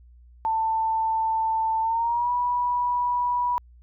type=tone with pitch glide; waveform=sine; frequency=890 to 976.2 Hz; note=A5 to B5; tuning=+20 to -20 cents; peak=-21 dBFS; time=0.45-3.58 s; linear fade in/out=0 ms; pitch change=+160 cents; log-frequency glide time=1.81-2.31 s; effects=added 60 Hz sine -48 dBFS peak until 3.82 s